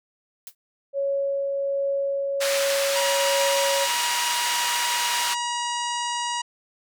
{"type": "noise with exponential decay", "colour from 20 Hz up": "blue", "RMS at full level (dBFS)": -33, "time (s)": [0.47, 0.55], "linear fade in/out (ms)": 1, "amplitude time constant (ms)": 16}
{"type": "tone with tremolo", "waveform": "sine", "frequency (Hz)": 555, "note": "C#5", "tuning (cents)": 2, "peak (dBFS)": -21, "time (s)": [0.93, 3.88], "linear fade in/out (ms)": 50, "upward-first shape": "triangle", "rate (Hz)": 1.3, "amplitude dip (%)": 25}
{"type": "band-pass noise", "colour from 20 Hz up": "pink", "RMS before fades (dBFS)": -27, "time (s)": [2.4, 5.35], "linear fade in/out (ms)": 20, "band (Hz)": [1400, 10000], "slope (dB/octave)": 12}
{"type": "harmonic tone", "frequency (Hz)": 958, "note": "A#5", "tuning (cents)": 47, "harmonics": [1, 2, 3, 4, 5, 6, 7, 8, 9], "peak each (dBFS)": [-27, -35, -32, -39, -38, -38, -38, -40, -40], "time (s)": [2.95, 6.42], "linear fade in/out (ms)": 10}
{"effects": []}